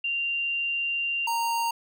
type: tone pair in turn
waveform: sine / square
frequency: 2777 / 926.7 Hz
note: F7 / A#5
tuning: -10 / -10 cents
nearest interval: octave + perfect fifth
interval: 1900 cents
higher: first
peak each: -25 dBFS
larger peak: neither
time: 0.04-1.27 / 1.27-1.71 s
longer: first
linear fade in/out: 5 ms
effects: none